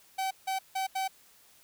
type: tone bursts at uneven times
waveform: 45% pulse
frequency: 766 Hz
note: G5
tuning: 40 cents flat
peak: -29 dBFS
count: 4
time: 0.18-0.31 / 0.47-0.59 / 0.75-0.87 / 0.95-1.08 s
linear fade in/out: 10 ms
effects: white hiss -60 dBFS RMS until 1.63 s